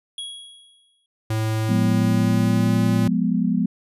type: tone with exponential decay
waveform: square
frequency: 3322 Hz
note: G#7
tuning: in tune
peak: -28 dBFS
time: 0.18-1.06 s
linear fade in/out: 2 ms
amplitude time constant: 190 ms
type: tone with pitch glide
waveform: square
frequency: 110 to 114.34 Hz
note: A2 to A#2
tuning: 0 to -33 cents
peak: -21 dBFS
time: 1.3-3.08 s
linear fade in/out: 5 ms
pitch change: +67 cents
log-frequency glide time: 1.61-2.8 s
type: chord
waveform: sine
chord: F diminished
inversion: none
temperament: equal with one note detuned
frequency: 177.05 / 207.7 / 246.9 Hz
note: F3 / Ab3 / Cb4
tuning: +24 / 0 / 0 cents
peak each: -22 dBFS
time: 1.69-3.66 s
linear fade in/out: 5 ms
effects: resampled to 32000 Hz